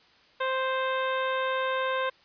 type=harmonic tone; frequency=523.3 Hz; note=C5; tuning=in tune; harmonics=1 / 2 / 3 / 4 / 5 / 6 / 7; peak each=-29 / -30 / -33 / -40 / -40 / -44 / -41 dBFS; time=0.4-2.1 s; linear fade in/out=10 ms; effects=white hiss -59 dBFS RMS until 2.24 s + resampled to 11025 Hz